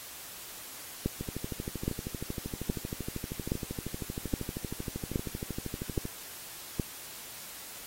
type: two click trains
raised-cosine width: 3 ms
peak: -15 / -22 dBFS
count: 8 / 63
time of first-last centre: 1.06-6.798 / 1.21-6.054 s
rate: 1.22 / 12.8 Hz
effects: white hiss -45 dBFS RMS until 7.86 s + AAC 48 kbps